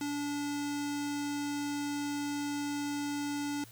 square tone with low-pass filter, 288.8 Hz, D4, 29 cents flat, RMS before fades -35 dBFS, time 0.01-3.64 s, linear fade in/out 2 ms, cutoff 7500 Hz, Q 2.1, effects added 115 Hz sine -54 dBFS peak until 3.71 s + white hiss -56 dBFS RMS until 3.71 s

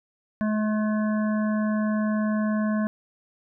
harmonic tone with a mistuned harmonic, 213.9 Hz, A3, 49 cents flat, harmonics 1 / 3 / 5 / 7 / 8, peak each -22 / -32 / -36 / -39 / -40 dBFS, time 0.41-2.87 s, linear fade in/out 0 ms, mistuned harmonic 7, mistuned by +18 cents, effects none

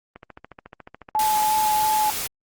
click train, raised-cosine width 0.5 ms, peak -24 dBFS, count 18, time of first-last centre 0.16-1.374 s, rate 14 Hz
sine tone with vibrato, 858 Hz, A5, 44 cents flat, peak -18 dBFS, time 1.15-2.1 s, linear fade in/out 0 ms, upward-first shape triangle, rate 3 Hz, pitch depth 13 cents each way
white noise, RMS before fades -28 dBFS, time 1.19-2.27 s, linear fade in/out 2 ms
effects Opus 24 kbps

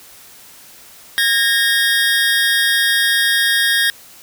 25% pulse tone pair together, 1635 / 1848.4 Hz, G#6 / A#6, -28 / -15 cents, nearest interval major second, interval 213 cents, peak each -12 dBFS, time 1.18-3.9 s, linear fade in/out 0 ms, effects white hiss -42 dBFS RMS until 4.22 s

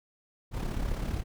brown noise with amplitude modulation, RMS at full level -29 dBFS, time 0.51-1.24 s, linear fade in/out 50 ms, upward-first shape sine, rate 35.2 Hz, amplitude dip 55%, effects none

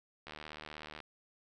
click train, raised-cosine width 0.3 ms, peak -29 dBFS, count 57, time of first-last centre 0.27-1.003 s, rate 76.4 Hz, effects none

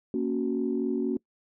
sine chord, F# major, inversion first, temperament equal, 233.1 / 277.2 / 370 Hz, A#3 / C#4 / F#4, 0 / 0 / 0 cents, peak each -29 / -29 / -29 dBFS, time 0.14-1.17 s, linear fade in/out 2 ms, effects noise-tail reverb RT60 0.1 s tail -24 dB re dry + tanh soft clip ceiling -16 dBFS

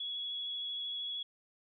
sine tone with vibrato, 3364 Hz, G#7, 22 cents sharp, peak -36 dBFS, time 0-1.23 s, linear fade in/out 5 ms, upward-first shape sine, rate 13 Hz, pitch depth 11 cents each way, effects none

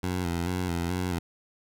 15% pulse tone with vibrato, 88.2 Hz, F2, 18 cents sharp, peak -21 dBFS, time 0.03-1.19 s, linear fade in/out 5 ms, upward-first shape square, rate 2.3 Hz, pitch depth 54 cents each way, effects none

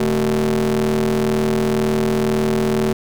35% pulse ring-modulated tone, 80 Hz, D#2, 49 cents sharp, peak -11 dBFS, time 0-2.93 s, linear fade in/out 5 ms, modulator 299 Hz, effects none

